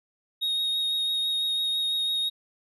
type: tone with vibrato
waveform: triangle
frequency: 3742 Hz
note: A#7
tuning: 6 cents sharp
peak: -23 dBFS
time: 0.41-2.3 s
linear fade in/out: 20 ms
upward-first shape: triangle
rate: 6 Hz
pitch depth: 15 cents each way
effects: none